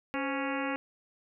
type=harmonic tone with a mistuned harmonic; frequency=277.2 Hz; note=C#4; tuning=in tune; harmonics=1 / 2 / 3 / 4 / 5 / 6 / 7 / 8 / 9 / 10; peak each=-34 / -37 / -39 / -40 / -41 / -42 / -42 / -43 / -44 / -44 dBFS; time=0.14-0.76 s; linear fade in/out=0 ms; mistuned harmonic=2; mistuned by=-97 cents; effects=none